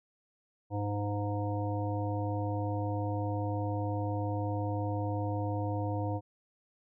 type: harmonic tone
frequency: 102.8 Hz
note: G#2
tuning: 17 cents flat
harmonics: 1 / 3 / 5 / 7 / 9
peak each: -32 / -37 / -39 / -40 / -42 dBFS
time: 0.7-6.21 s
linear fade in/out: 50 ms
effects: none